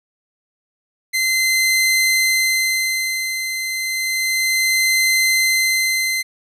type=tone with tremolo; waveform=sawtooth; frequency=2067 Hz; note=C7; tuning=22 cents flat; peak=-10 dBFS; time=1.13-6.23 s; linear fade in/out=20 ms; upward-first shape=sine; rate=0.31 Hz; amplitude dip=60%; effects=resampled to 32000 Hz